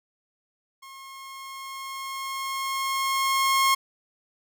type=tone with level ramp; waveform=sawtooth; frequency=1078 Hz; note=C#6; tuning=49 cents flat; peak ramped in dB=-39 to -14 dBFS; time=0.82-3.75 s; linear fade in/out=10 ms; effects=none